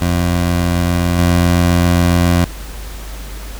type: tone with level steps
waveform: 20% pulse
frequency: 87.31 Hz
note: F2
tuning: in tune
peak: -8 / -5 dBFS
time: 0.01-2.45 s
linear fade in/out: 10 ms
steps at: 1.18 s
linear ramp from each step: 2 ms
effects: added 50 Hz sine -26 dBFS peak until 3.59 s + pink hiss -34 dBFS RMS until 3.59 s